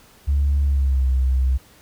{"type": "tone with pitch glide", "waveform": "sine", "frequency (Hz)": [70.8, 64.92], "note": ["C#2", "C2"], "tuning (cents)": [37, -13], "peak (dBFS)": -14, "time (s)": [0.27, 1.58], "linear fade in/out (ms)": 20, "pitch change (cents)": -150, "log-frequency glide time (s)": [0.63, 1.07], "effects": ["tanh soft clip ceiling -12 dBFS", "pink hiss -51 dBFS RMS until 1.81 s"]}